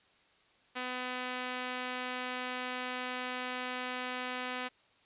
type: tone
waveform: 5% pulse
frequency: 251.6 Hz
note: B3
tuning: 32 cents sharp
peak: -24 dBFS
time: 0.75-4.69 s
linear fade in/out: 20 ms
effects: white hiss -66 dBFS RMS until 5.05 s + resampled to 8000 Hz